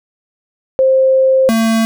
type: tone pair in turn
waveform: sine / square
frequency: 527 / 225.1 Hz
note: C5 / A3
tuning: +12 / +40 cents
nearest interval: octave + minor third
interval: 1472 cents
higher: first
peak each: -7 / -11 dBFS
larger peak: first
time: 0.79-1.49 / 1.49-1.85 s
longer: first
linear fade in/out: 0 ms
effects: none

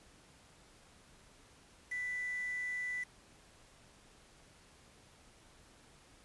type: tone with quantisation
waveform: sine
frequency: 1983 Hz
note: B6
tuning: 7 cents sharp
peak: -36 dBFS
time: 1.91-3.04 s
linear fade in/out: 10 ms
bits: 8
effects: pink hiss -62 dBFS RMS until 6.24 s + resampled to 24000 Hz

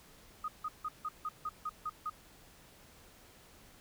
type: tone bursts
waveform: sine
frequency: 1244.5 Hz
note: D#6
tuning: in tune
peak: -34 dBFS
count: 9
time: 0.44-2.098 s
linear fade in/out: 5 ms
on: 42 ms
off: 160 ms
effects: pink hiss -59 dBFS RMS until 3.8 s

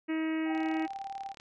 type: harmonic tone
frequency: 318.2 Hz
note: D#4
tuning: 39 cents sharp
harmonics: 1 / 2 / 3 / 4 / 5 / 6 / 7 / 8 / 9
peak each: -29 / -44 / -48 / -48 / -48 / -44 / -45 / -49 / -52 dBFS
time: 0.08-0.87 s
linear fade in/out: 20 ms
type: tone with tremolo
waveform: sine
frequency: 784 Hz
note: G5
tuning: in tune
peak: -34 dBFS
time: 0.45-1.35 s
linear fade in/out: 50 ms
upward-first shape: sine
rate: 20 Hz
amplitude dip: 65%
type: click train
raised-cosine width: 0.2 ms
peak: -32 dBFS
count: 32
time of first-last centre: 0.55-1.399 s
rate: 36.5 Hz
effects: none

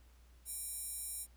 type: tone with high-pass filter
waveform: square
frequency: 784 Hz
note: G5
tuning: in tune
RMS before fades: -43 dBFS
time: 0.45-1.27 s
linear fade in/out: 50 ms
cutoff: 9400 Hz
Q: 3.7
effects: added 60 Hz sine -59 dBFS peak until 1.36 s + pink hiss -70 dBFS RMS until 1.36 s

